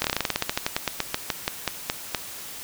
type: slowing click train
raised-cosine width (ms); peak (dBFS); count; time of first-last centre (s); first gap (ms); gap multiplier
0.2; -5; 23; 0.02-2.148; 23; 1.12
effects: white hiss -38 dBFS RMS until 2.63 s